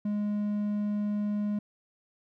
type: tone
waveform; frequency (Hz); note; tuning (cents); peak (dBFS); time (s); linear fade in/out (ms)
triangle; 207.6; G#3; 0; -25; 0.05-1.59; 5
effects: none